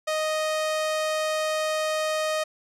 sawtooth tone, 622.3 Hz, D#5, in tune, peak -20 dBFS, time 0.07-2.44 s, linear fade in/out 10 ms, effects low-pass 10000 Hz 12 dB/octave

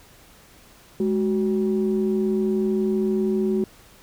sine tone pair together, 210 / 374.2 Hz, G#3 / F#4, +19 / +20 cents, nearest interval minor seventh, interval 1001 cents, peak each -21 dBFS, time 1-3.64 s, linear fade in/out 2 ms, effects tanh soft clip ceiling -13 dBFS + pink hiss -51 dBFS RMS until 4.02 s

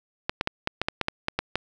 clicks, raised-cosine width 0.3 ms, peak -8 dBFS, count 11, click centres 0.295 / 0.411 / 0.474 / 0.674 / 0.816 / 0.885 / 1.013 / 1.084 / 1.284 / 1.39 / 1.556 s, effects none

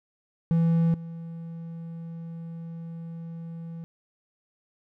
triangle tone with level steps, 166.1 Hz, E3, 13 cents sharp, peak -17 / -33 dBFS, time 0.51-3.84 s, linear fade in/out 0 ms, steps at 0.94 s, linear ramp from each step 2 ms, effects none

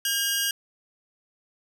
15% pulse tone pair together, 1611 / 2873 Hz, G6 / F7, +47 / +48 cents, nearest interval minor seventh, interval 1001 cents, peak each -20 / -19 dBFS, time 0.05-0.51 s, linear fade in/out 2 ms, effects none

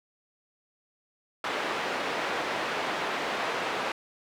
pink band-pass noise, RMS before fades -31 dBFS, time 1.44-3.92 s, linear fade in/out 2 ms, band 440 to 2700 Hz, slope 12 dB/octave, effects none

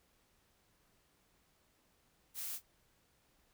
blue noise with echo, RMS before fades -42 dBFS, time 2.34-2.6 s, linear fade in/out 50 ms, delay 26 ms, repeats 1, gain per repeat -15 dB, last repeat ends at 2.626 s, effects pink hiss -73 dBFS RMS until 3.53 s

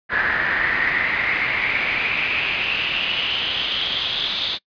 brown noise with band-pass filter sweep, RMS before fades -22 dBFS, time 0.09-4.59 s, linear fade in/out 50 ms, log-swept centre 1700 to 3700 Hz, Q 6.9, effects noise-tail reverb RT60 0.1 s tail -24 dB re dry + resampled to 11025 Hz

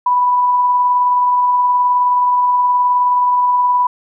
sine tone with tremolo, 987.8 Hz, B5, in tune, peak -9 dBFS, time 0.06-3.87 s, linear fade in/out 5 ms, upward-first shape triangle, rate 19 Hz, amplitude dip 25%, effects none

